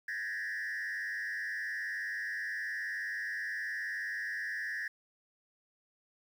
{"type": "tone with frequency modulation", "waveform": "sine", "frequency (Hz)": 1775, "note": "A6", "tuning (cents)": 15, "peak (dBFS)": -32, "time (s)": [0.08, 4.88], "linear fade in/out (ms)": 5, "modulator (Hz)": 99, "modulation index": 1.5, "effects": ["tanh soft clip ceiling -34 dBFS", "10-bit"]}